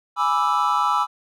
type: chord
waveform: triangle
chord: E dominant seventh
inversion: first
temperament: equal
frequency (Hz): 830.6 / 987.8 / 1174.7 / 1318.5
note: G#5 / B5 / D6 / E6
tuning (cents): 0 / 0 / 0 / 0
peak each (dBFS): -23 / -21 / -22 / -20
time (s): 0.16-1.07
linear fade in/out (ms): 50
effects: none